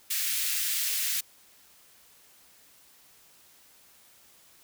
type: high-pass noise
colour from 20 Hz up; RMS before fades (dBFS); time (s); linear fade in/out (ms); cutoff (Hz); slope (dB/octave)
white; -29; 0.1-1.21; 10; 1800; 24
effects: white hiss -58 dBFS RMS until 4.63 s